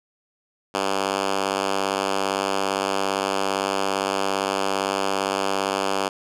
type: tone with high-pass filter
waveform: 5% pulse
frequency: 97.6 Hz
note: G2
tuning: 7 cents flat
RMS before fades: -24 dBFS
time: 0.74-6.09 s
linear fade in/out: 10 ms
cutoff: 280 Hz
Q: 0.67
effects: low-pass 9000 Hz 12 dB/octave